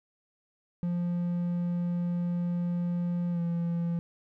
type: tone with pitch glide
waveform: triangle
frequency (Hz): 174.61 to 170.23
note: F3 to F3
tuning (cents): 0 to -44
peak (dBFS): -25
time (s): 0.83-3.99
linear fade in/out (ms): 0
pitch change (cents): -44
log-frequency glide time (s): 3.31-3.4
effects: none